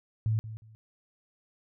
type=tone with echo; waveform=sine; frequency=110 Hz; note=A2; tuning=in tune; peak=-24 dBFS; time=0.26-0.39 s; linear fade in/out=0 ms; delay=180 ms; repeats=2; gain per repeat=-13 dB; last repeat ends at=0.75 s; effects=none